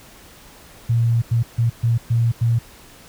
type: tone bursts at uneven times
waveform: sine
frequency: 116.54 Hz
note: A#2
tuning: in tune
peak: -14 dBFS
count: 6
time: 0.89-1.22 / 1.31-1.43 / 1.58-1.7 / 1.83-1.98 / 2.1-2.32 / 2.41-2.59 s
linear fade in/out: 10 ms
effects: pink hiss -45 dBFS RMS until 3.08 s